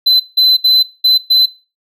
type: tone bursts at uneven times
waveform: triangle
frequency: 4040 Hz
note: B7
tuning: 39 cents sharp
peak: -5 dBFS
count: 5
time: 0.06-0.2 / 0.37-0.57 / 0.64-0.83 / 1.04-1.18 / 1.3-1.46 s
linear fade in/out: 10 ms
effects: noise-tail reverb RT60 0.3 s tail -20 dB re dry